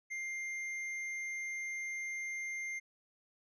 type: tone with hard clipping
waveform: sine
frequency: 2100 Hz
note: C7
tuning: 6 cents sharp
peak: -39 dBFS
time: 0.1-2.8 s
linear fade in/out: 20 ms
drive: 7 dB
effects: resampled to 22050 Hz